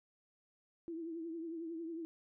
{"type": "tone with vibrato", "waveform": "sine", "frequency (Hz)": 330, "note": "E4", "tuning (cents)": 2, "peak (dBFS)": -40, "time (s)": [0.88, 2.05], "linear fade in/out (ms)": 0, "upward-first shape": "triangle", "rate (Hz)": 11, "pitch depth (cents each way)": 73, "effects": []}